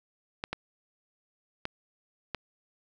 clicks, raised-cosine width 0.3 ms, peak -16 dBFS, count 4, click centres 0.439 / 0.53 / 1.654 / 2.347 s, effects none

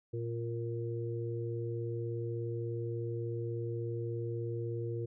harmonic tone, 116.54 Hz, A#2, in tune, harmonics 1 / 3 / 4, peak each -36 / -40 / -41 dBFS, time 0.13-5.06 s, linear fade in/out 10 ms, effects none

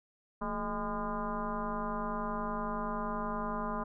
sine tone with frequency modulation, 622.3 Hz, D#5, in tune, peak -32 dBFS, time 0.41-3.84 s, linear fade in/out 10 ms, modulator 199 Hz, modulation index 3.2, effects none

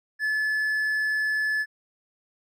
triangle tone, 1726 Hz, A6, 34 cents flat, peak -21 dBFS, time 0.19-1.66 s, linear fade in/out 50 ms, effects none

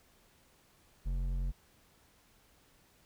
sine tone with hard clipping, 45.08 Hz, F#1, 44 cents flat, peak -33 dBFS, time 1.05-1.52 s, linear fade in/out 20 ms, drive 8 dB, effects pink hiss -66 dBFS RMS until 3.05 s

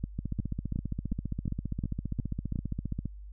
two click trains, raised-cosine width 5 ms, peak -19 / -20 dBFS, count 8 / 44, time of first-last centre 0.04-2.558 / 0.19-3.057 s, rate 2.78 / 15 Hz, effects added 50 Hz sine -42 dBFS peak until 3.32 s

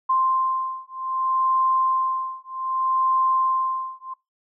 sine beating tone pair, 1046.5 / 1047.14 Hz, C6 / C6, 0 / +1 cents, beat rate 0.64 Hz, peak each -23 dBFS, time 0.09-4.14 s, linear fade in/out 10 ms, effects noise-tail reverb RT60 0.2 s tail -21 dB re dry

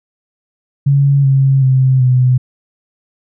sine tone with pitch steps, 140 / 135.47 / 131.08 / 126.83 Hz, C#3 / C#3 / C3 / B2, +18 / -39 / +4 / +46 cents, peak -7 dBFS, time 0.86-2.38 s, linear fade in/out 10 ms, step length 380 ms, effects none

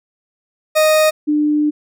40% pulse / sine tone pair in turn, 621 / 298.9 Hz, D#5 / D4, -3 / +31 cents, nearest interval octave + minor second, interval 1266 cents, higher first, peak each -9 / -12 dBFS, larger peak first, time 0.75-1.11 / 1.27-1.71 s, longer second, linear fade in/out 20 ms, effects none

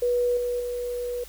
sine tone with level steps, 487.3 Hz, B4, 23 cents flat, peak -20 / -24 / -27 dBFS, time 0.02-1.24 s, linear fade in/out 5 ms, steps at 0.37 / 0.6 s, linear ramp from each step 2 ms, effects added 50 Hz sine -46 dBFS peak until 1.28 s + white hiss -47 dBFS RMS until 1.28 s

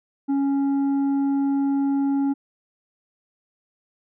triangle tone with tanh clipping, 277.2 Hz, C#4, in tune, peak -20 dBFS, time 0.28-2.34 s, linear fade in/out 20 ms, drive 10 dB, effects none

